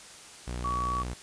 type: tone with vibrato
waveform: sawtooth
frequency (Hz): 61.2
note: B1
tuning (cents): -15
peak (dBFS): -29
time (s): 0.47-1.14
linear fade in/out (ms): 10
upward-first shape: triangle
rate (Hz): 17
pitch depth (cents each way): 11
type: tone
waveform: sine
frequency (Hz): 1132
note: C#6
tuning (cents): +36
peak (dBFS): -28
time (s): 0.64-1.03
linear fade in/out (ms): 10
effects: white hiss -48 dBFS RMS until 1.22 s + resampled to 22050 Hz